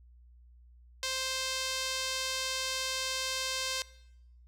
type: tone with band-pass filter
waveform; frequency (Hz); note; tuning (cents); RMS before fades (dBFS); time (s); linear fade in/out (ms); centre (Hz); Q
sawtooth; 523.3; C5; 0; -34; 1.03-3.82; 0; 4900; 1.2
effects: noise-tail reverb RT60 0.8 s tail -20 dB re dry + added 60 Hz sine -54 dBFS peak until 4.47 s